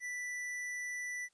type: tone with tanh clipping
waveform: sine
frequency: 1975.5 Hz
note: B6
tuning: in tune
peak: -39 dBFS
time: 0-1.29 s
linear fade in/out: 50 ms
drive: 18 dB
effects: white hiss -75 dBFS RMS until 1.33 s + resampled to 22050 Hz